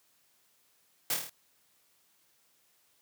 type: noise with echo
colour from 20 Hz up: white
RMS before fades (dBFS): -30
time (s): 1.1-1.14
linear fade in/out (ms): 2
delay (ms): 26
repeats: 6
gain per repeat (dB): -3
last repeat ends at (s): 1.296
effects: white hiss -69 dBFS RMS until 3.01 s + high-pass 80 Hz 12 dB/octave